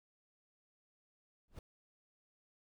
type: noise with exponential growth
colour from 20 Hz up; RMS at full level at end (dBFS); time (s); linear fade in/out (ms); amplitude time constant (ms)
brown; -40; 1.48-1.59; 2; 22
effects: none